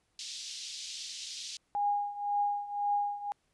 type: band-pass noise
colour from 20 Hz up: white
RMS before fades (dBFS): -42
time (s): 0.19-1.57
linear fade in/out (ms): 2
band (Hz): 3200 to 6000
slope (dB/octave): 24
type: tone with tremolo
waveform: sine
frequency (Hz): 818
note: G#5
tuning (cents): -26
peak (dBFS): -25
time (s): 1.75-3.32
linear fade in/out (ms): 0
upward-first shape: triangle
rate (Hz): 1.9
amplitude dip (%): 85
effects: pink hiss -75 dBFS RMS until 3.53 s + resampled to 24000 Hz